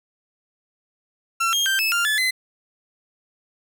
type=tone with pitch steps; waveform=30% pulse; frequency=1352 / 3229 / 1569 / 2609 / 1395 / 1728 / 2038 Hz; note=E6 / G#7 / G6 / E7 / F6 / A6 / C7; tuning=+43 / -49 / +1 / -18 / -2 / -32 / -46 cents; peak=-16 dBFS; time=1.4-2.31 s; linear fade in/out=10 ms; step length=130 ms; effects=none